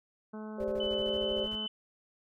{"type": "harmonic tone", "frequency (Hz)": 215.2, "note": "A3", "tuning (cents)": -38, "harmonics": [1, 2, 3, 4, 5, 6, 7], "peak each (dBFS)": [-40, -46, -50, -52, -54, -56, -57], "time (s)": [0.33, 1.67], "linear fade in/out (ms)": 10}
{"type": "chord", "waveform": "sine", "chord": "G suspended fourth", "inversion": "none", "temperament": "just", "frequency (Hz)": [392, 522.7, 588], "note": ["G4", "C5", "D5"], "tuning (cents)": [0, -2, 2], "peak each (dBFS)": -35, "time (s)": [0.57, 1.48], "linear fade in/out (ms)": 50}
{"type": "noise bursts", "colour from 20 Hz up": "brown", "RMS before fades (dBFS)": -46, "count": 13, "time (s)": [0.6, 1.554], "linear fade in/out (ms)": 2, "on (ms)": 42, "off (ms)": 34}
{"type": "tone with pitch glide", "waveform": "sine", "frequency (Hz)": [3003, 3022], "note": ["F#7", "F#7"], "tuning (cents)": [25, 36], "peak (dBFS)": -34, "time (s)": [0.8, 1.68], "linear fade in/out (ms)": 5, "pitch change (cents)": 11, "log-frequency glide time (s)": [0.97, 1.18]}
{"effects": []}